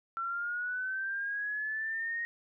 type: linear sweep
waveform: sine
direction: up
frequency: 1344 to 1873 Hz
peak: -32 dBFS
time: 0.17-2.25 s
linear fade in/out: 0 ms
effects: none